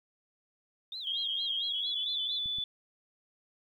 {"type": "tone with vibrato", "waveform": "sine", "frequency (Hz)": 3520, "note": "A7", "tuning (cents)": 0, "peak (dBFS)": -37, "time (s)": [0.92, 2.39], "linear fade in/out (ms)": 2, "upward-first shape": "sine", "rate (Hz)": 4.4, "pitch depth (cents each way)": 270}
{"type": "tone with pitch glide", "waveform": "sine", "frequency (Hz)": [3244, 3477], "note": ["G#7", "A7"], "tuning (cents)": [-41, -21], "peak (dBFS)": -31, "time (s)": [1.07, 2.64], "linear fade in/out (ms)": 2, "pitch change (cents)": 120, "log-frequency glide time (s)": [1.58, 2.09]}
{"type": "clicks", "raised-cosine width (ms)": 5, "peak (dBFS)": -37, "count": 2, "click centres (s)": [2.459, 2.585]}
{"effects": ["11-bit"]}